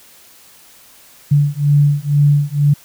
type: beating tone pair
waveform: sine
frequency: 143.9 / 146 Hz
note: D3 / D3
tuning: -35 / -10 cents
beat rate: 2.1 Hz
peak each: -13 dBFS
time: 1.31-2.74 s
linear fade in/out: 10 ms
effects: white hiss -45 dBFS RMS until 2.84 s